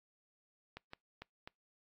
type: clicks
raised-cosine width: 0.3 ms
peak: -30 dBFS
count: 4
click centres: 0.77 / 0.934 / 1.22 / 1.475 s
effects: noise-tail reverb RT60 0.2 s tail -26 dB re dry + AAC 64 kbps